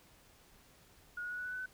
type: tone with pitch steps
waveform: sine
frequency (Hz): 1443 / 1453.9 / 1464.8 / 1475.9 / 1487 / 1498.2 / 1509.5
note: F#6 / F#6 / F#6 / F#6 / F#6 / F#6 / F#6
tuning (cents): -44 / -31 / -18 / -5 / +8 / +21 / +34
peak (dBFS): -38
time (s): 1.17-1.66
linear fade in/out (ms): 5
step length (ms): 70
effects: pink hiss -63 dBFS RMS until 1.73 s